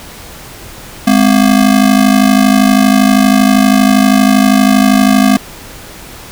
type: ring-modulated tone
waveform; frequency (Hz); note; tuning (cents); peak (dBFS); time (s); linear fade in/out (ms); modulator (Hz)
square; 233.1; A#3; 0; -3; 1.07-5.37; 0; 26.3
effects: pink hiss -31 dBFS RMS until 6.31 s